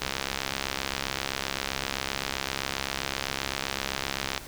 click train, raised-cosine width 0.2 ms, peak -10 dBFS, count 296, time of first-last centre 0.02-4.377 s, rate 67.7 Hz, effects pink hiss -43 dBFS RMS until 4.47 s

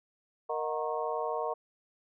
harmonic tone with a mistuned harmonic, 155.56 Hz, D#3, in tune, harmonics 3 / 4 / 5 / 6 / 7, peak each -35 / -36 / -37 / -38 / -38 dBFS, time 0.49-1.54 s, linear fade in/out 10 ms, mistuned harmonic 5, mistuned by -100 cents, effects none

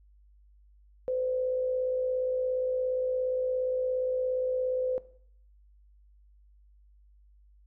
sine tone with amplitude modulation, 510 Hz, C5, 44 cents flat, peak -25 dBFS, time 1.08-4.98 s, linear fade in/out 0 ms, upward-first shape sine, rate 57.2 Hz, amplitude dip 45%, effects noise-tail reverb RT60 0.6 s tail -17 dB re dry + added 50 Hz sine -56 dBFS peak until 7.66 s

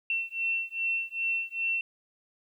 sine beating tone pair, 2701 / 2703.5 Hz, E7 / E7, +42 / +43 cents, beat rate 2.5 Hz, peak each -31 dBFS, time 0.1-1.81 s, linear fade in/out 2 ms, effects 11-bit

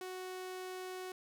sawtooth tone, 370 Hz, F#4, in tune, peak -38 dBFS, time 0.01-1.12 s, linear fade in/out 2 ms, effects none

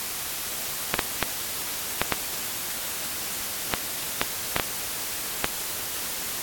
clicks, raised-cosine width 0.3 ms, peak -4 dBFS, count 10, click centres 0.941 / 0.992 / 1.227 / 2.016 / 2.123 / 3.738 / 4.215 / 4.564 / 4.598 / 5.444 s, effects white hiss -31 dBFS RMS until 6.42 s + AAC 64 kbps

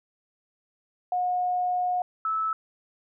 sine tone pair in turn, 723 / 1307 Hz, F#5 / E6, -40 / -15 cents, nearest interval minor seventh, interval 1025 cents, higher second, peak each -23 / -24 dBFS, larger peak first, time 1.12-2.02 / 2.25-2.53 s, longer first, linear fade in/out 2 ms, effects none

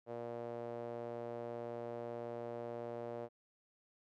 sawtooth tone with band-pass filter, 118.3 Hz, A#2, 26 cents sharp, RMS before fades -44 dBFS, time 0.06-3.29 s, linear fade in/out 50 ms, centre 550 Hz, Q 2.9, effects none

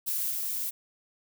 violet noise with level steps, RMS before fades -30 / -32 dBFS, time 0.06-0.71 s, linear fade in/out 20 ms, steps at 0.3 s, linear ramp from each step 20 ms, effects none

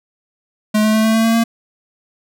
square tone with pitch steps, 213.4 / 216 / 218.6 / 221.3 / 224 / 226.7 / 229.5 Hz, G#3 / A3 / A3 / A3 / A3 / A#3 / A#3, +47 / -32 / -11 / +10 / +31 / -48 / -27 cents, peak -12 dBFS, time 0.74-1.44 s, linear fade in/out 10 ms, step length 100 ms, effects none

